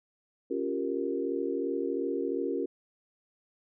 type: chord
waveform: sine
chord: G half-diminished seventh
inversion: second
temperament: equal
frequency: 277.2 / 349.2 / 392 / 466.2 Hz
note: Db4 / F4 / G4 / Bb4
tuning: 0 / 0 / 0 / 0 cents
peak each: -34 dBFS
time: 0.5-2.66 s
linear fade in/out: 10 ms
effects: none